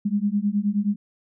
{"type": "beating tone pair", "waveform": "sine", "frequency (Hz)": [200.2, 209.7], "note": ["G3", "G#3"], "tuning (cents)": [37, 17], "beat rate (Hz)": 9.5, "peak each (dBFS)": -23, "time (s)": [0.05, 0.96], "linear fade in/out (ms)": 10, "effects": []}